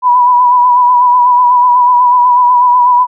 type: tone with vibrato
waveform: sine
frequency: 985 Hz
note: B5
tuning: 5 cents flat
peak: -4 dBFS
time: 0.02-3.07 s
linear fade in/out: 50 ms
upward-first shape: sine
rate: 8.1 Hz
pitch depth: 36 cents each way
effects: none